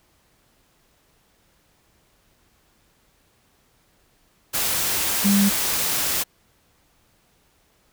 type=tone in noise; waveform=sine; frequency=200 Hz; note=G3; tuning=35 cents sharp; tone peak=-15 dBFS; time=5.24-5.5 s; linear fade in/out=20 ms; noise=white; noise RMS=-23 dBFS; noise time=4.53-6.24 s; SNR=+5 dB; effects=pink hiss -62 dBFS RMS until 7.92 s